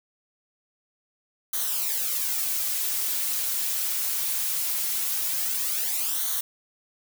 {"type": "noise with flanger", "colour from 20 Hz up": "blue", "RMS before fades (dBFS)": -27, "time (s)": [1.53, 6.41], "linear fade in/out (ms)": 5, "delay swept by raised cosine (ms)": [0.39, 5.79], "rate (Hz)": 0.21, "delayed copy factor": -0.7, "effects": []}